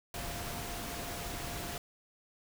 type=tone in noise; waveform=sine; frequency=698 Hz; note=F5; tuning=1 cent flat; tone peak=-47 dBFS; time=0.14-1.78 s; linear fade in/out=2 ms; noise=pink; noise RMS=-40 dBFS; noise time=0.14-1.78 s; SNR=-10 dB; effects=none